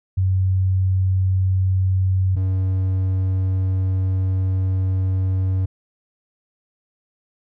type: tone pair in turn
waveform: sine / triangle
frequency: 94.1 / 94.1 Hz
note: F#2 / F#2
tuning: +30 / +30 cents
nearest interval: unison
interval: 0 cents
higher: neither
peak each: -15 dBFS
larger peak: neither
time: 0.17-2.36 / 2.36-5.66 s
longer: second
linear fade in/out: 10 ms
effects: none